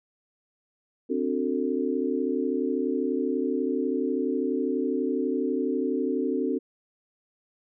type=chord; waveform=sine; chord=D dominant seventh; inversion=third; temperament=equal with one note detuned; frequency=261.6 / 293.7 / 370 / 446.4 Hz; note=C4 / D4 / F#4 / A4; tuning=0 / 0 / 0 / +25 cents; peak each=-28 / -30 / -30 / -30 dBFS; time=1.09-6.59 s; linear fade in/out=20 ms; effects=none